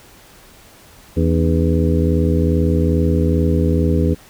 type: harmonic tone with a mistuned harmonic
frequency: 82.41 Hz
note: E2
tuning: in tune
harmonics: 1 / 2 / 3 / 4 / 5 / 6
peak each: -16 / -19 / -21 / -22 / -23 / -24 dBFS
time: 1.16-4.15 s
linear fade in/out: 20 ms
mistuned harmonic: 4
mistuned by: -120 cents
effects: pink hiss -45 dBFS RMS until 4.29 s